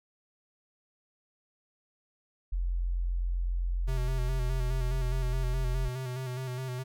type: tone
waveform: sine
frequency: 43.82 Hz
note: F1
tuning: 7 cents sharp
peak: -27 dBFS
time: 2.52-5.89 s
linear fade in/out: 10 ms
type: tone with vibrato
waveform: square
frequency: 128.1 Hz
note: C3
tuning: 36 cents flat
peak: -34 dBFS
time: 3.87-6.84 s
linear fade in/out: 20 ms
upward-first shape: square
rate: 4.8 Hz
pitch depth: 37 cents each way
effects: none